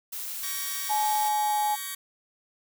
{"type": "noise", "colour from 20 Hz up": "blue", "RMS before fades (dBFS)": -35, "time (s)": [0.12, 1.29], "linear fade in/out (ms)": 10}
{"type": "chord", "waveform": "5% pulse", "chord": "G diminished", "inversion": "second", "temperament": "just", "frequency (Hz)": [1128.9, 1568, 1881.6], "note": ["Db6", "G6", "Bb6"], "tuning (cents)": [31, 0, 16], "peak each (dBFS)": [-25, -29, -26], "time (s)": [0.43, 1.95], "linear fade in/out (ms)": 5}
{"type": "tone with pitch glide", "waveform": "sine", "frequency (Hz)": [847, 840.2], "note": ["G#5", "G#5"], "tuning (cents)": [34, 20], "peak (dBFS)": -23, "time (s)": [0.89, 1.76], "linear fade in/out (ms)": 20, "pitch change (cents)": -14, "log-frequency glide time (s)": [1.22, 1.6]}
{"effects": []}